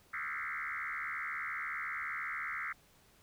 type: tone with frequency modulation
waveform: sine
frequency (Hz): 1696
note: G#6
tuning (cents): +36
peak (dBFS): -36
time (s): 0.13-2.73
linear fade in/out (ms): 10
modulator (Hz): 74.3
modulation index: 6.2
effects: pink hiss -65 dBFS RMS until 3.22 s